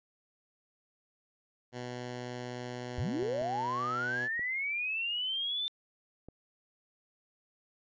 10% pulse tone, 123.47 Hz, B2, in tune, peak -30 dBFS, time 1.72-4.29 s, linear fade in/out 50 ms
sine linear sweep, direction up, 67.4 to 3580 Hz, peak -31 dBFS, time 2.98-5.68 s, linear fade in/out 0 ms
clicks, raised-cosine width 2 ms, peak -34 dBFS, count 4, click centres 3.227 / 3.417 / 4.394 / 6.286 s
effects resampled to 16000 Hz

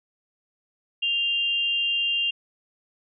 sine tone pair together, 2794 / 3189 Hz, F7 / G7, 0 / +29 cents, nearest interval major second, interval 229 cents, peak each -22 / -30 dBFS, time 1.02-2.31 s, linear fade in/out 10 ms, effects none

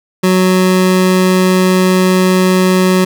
25% pulse tone, 185 Hz, F#3, in tune, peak -4 dBFS, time 0.23-3.05 s, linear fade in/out 10 ms, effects none

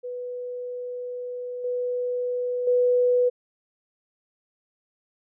sine tone with level steps, 493.7 Hz, B4, 1 cent flat, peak -30 / -24 / -17 dBFS, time 0.03-3.3 s, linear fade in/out 20 ms, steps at 1.64 / 2.67 s, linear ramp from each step 5 ms, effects none

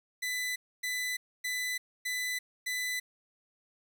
sawtooth tone bursts, 1998 Hz, B6, 20 cents sharp, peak -28 dBFS, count 5, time 0.22-3 s, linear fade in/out 10 ms, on 340 ms, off 270 ms, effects none

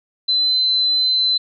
sine tone, 4049 Hz, B7, 42 cents sharp, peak -14 dBFS, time 0.28-1.38 s, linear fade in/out 10 ms, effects none

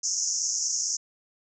white band-pass noise, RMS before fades -28 dBFS, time 0.03-0.97 s, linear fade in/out 10 ms, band 5400 to 6900 Hz, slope 96 dB/octave, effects none

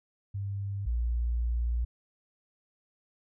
sine tone pair in turn, 99.4 / 58.81 Hz, G2 / A#1, +25 / +16 cents, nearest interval major sixth, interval 909 cents, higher first, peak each -31 / -26 dBFS, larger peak second, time 0.34-0.86 / 0.86-1.85 s, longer second, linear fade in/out 10 ms, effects none

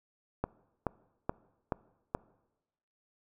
click train, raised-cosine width 1 ms, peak -16 dBFS, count 5, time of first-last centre 0.44-2.149 s, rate 2.34 Hz, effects noise-tail reverb RT60 1.0 s tail -22 dB re dry

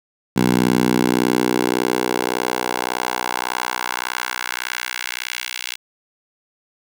10% pulse tone with high-pass filter sweep, 61.74 Hz, B1, in tune, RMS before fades -21 dBFS, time 0.36-5.76 s, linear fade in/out 10 ms, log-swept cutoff 180 to 2700 Hz, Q 1.4, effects none

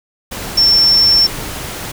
sine tone in noise, 5410 Hz, E8, 44 cents sharp, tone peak -7 dBFS, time 0.57-1.27 s, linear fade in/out 10 ms, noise pink, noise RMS -25 dBFS, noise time 0.31-1.92 s, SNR +15 dB, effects none

